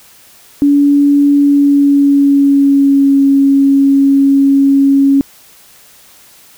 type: tone with pitch glide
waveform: sine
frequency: 285.4 to 276 Hz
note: D4 to C#4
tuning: -49 to -7 cents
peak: -5 dBFS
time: 0.62-5.21 s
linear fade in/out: 0 ms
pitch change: -58 cents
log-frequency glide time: 1.36-3.23 s
effects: white hiss -42 dBFS RMS until 6.57 s